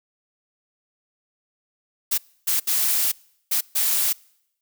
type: noise bursts at uneven times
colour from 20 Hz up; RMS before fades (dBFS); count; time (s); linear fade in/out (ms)
blue; -21; 5; 2.11-2.18 / 2.47-2.6 / 2.67-3.12 / 3.51-3.61 / 3.75-4.13; 10
effects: noise-tail reverb RT60 0.8 s tail -26 dB re dry